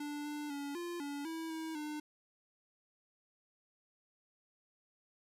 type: tone with pitch steps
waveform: square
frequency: 293.2 / 296 / 284 / 347.1 / 285.6 / 325.3 / 321 / 300.9 Hz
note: D4 / D4 / C#4 / F4 / D4 / E4 / E4 / D4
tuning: -3 / +14 / +42 / -11 / -48 / -23 / -46 / +42 cents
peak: -40 dBFS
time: 0-2 s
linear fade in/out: 5 ms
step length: 250 ms
effects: resampled to 32000 Hz + 11-bit